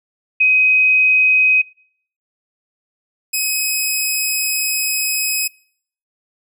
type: tone pair in turn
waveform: sine / 10% pulse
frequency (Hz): 2521 / 2539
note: D#7 / D#7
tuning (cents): +22 / +34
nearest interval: unison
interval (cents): 12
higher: second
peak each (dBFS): -9 / -8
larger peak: second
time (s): 0.4-1.62 / 3.33-5.48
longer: second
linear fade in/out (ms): 10
effects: noise-tail reverb RT60 0.6 s tail -25 dB re dry